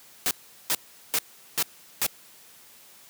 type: noise bursts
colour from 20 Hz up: white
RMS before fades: -24 dBFS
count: 5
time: 0.26-2.065 s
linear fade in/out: 0 ms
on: 49 ms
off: 390 ms
effects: white hiss -52 dBFS RMS until 3.09 s + high-pass 100 Hz 12 dB/octave